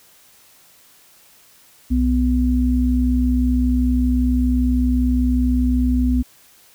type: tone pair together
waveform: sine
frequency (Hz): 62.58 / 250.3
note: B1 / B3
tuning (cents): +24 / +23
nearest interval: 2 octaves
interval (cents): 2399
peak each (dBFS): -17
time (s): 1.9-6.23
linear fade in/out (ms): 20
effects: white hiss -51 dBFS RMS until 6.74 s

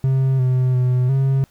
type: tone with pitch steps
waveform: triangle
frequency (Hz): 133 / 127.8 / 125.9 / 135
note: C3 / C3 / B2 / C#3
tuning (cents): +29 / -40 / +34 / -45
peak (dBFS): -12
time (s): 0.04-1.44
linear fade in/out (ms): 0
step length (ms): 350
effects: pink hiss -57 dBFS RMS until 1.5 s

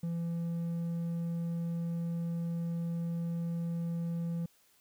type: tone with hard clipping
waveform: sine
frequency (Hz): 168.8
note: E3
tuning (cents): +41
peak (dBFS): -33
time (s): 0.03-4.46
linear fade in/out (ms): 5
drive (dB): 3
effects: white hiss -67 dBFS RMS until 4.8 s

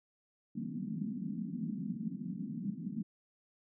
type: band-pass noise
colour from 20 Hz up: pink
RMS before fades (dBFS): -39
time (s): 0.55-3.03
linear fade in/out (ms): 5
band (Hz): 170 to 250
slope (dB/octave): 48
effects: none

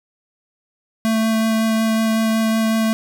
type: tone with vibrato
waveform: square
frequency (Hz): 222.2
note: A3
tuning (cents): +17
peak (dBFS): -16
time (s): 1.05-2.93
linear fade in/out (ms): 0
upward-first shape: sine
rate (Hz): 5.4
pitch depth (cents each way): 9
effects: none

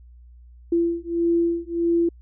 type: beating tone pair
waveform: sine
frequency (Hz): 338.2 / 339.8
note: E4 / F4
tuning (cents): +44 / -47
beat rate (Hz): 1.6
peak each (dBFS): -22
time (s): 0.72-2.09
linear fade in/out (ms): 5
effects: added 60 Hz sine -44 dBFS peak until 2.21 s

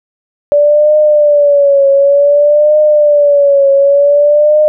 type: tone with vibrato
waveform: sine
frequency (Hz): 579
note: D5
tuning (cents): -25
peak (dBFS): -4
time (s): 0.52-4.68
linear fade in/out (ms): 0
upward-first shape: triangle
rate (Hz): 0.55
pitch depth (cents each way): 89
effects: none

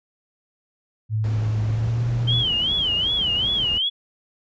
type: tone with pitch glide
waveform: sine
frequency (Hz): 108.6 to 119.12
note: A2 to A#2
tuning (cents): -22 to +38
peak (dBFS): -19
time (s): 1.09-2.45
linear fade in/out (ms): 50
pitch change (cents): +160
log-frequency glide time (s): 1.66-2.05
type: noise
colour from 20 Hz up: brown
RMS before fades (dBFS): -29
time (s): 1.24-3.78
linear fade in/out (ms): 2
type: tone with vibrato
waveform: sine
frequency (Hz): 3100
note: G7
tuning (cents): -20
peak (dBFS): -19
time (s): 2.27-3.9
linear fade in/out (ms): 20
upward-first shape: sine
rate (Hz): 2.6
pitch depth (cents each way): 160
effects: high-pass 60 Hz 12 dB/octave + resampled to 16000 Hz

